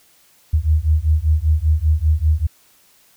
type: beating tone pair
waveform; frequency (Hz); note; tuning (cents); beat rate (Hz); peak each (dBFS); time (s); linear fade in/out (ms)
sine; 75.3 / 80.4; D2 / E2; +44 / -43; 5.1; -16; 0.53-2.47; 10
effects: white hiss -54 dBFS RMS until 3.16 s